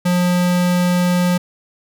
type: tone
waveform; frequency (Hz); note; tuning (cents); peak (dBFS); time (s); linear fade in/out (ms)
square; 178.2; F3; +35; -14; 0.05-1.38; 10
effects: none